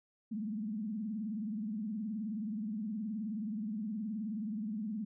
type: tone with vibrato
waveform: sine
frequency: 213.8 Hz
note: A3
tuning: 49 cents flat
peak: -35 dBFS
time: 0.31-5.05 s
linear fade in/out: 10 ms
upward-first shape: triangle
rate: 19 Hz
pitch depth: 170 cents each way
effects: none